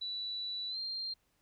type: tone with pitch glide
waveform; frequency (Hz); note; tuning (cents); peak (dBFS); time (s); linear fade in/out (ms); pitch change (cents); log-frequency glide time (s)
sine; 3951 to 4186; B7 to C8; 0 to 0; -36; 0.01-1.14; 10; +100; 0.69-0.78
effects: pink hiss -75 dBFS RMS until 1.41 s